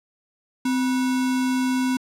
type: tone with sample-and-hold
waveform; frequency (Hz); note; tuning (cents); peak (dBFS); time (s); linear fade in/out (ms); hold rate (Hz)
sine; 257.4; C4; -28; -19; 0.65-1.97; 5; 1225
effects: low-pass 11000 Hz 12 dB/octave